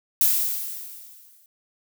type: noise with exponential decay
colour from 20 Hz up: violet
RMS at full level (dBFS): -17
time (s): 0.21-1.46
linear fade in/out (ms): 1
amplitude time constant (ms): 270
effects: none